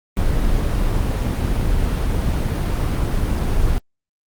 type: noise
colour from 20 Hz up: brown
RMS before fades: -18 dBFS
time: 0.17-3.78 s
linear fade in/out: 0 ms
effects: Opus 24 kbps